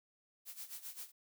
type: noise with tremolo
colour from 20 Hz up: blue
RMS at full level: -45 dBFS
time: 0.45-1.12 s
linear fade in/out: 50 ms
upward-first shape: sine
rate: 7.6 Hz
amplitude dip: 80%
effects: none